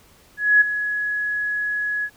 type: tone with ADSR envelope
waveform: sine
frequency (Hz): 1683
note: G#6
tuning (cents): +23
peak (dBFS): -9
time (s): 0.37-2.1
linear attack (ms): 240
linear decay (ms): 14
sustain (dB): -12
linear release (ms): 61
effects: pink hiss -53 dBFS RMS until 2.16 s